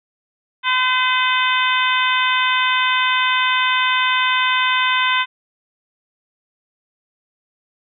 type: harmonic tone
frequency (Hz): 510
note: C5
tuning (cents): -44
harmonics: 2 / 3 / 4 / 5 / 6 / 7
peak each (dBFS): -19 / -21 / -22 / -23 / -24 / -24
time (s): 0.63-5.26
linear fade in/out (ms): 50
effects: none